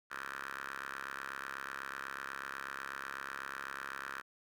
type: ring-modulated tone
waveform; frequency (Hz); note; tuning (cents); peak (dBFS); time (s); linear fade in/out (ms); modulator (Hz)
10% pulse; 68.1; C#2; -30; -30; 0.1-4.22; 20; 1450
effects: none